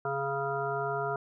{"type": "harmonic tone", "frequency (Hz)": 138.59, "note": "C#3", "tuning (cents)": 0, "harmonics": [1, 3, 5, 7, 9, 10], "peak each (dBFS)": [-39, -34, -34, -38, -39, -37], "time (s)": [0.05, 1.16], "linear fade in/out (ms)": 2, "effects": []}